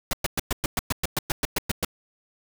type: noise bursts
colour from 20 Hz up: pink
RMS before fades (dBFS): -24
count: 14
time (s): 0.11-1.848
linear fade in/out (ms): 2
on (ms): 22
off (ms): 110
effects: none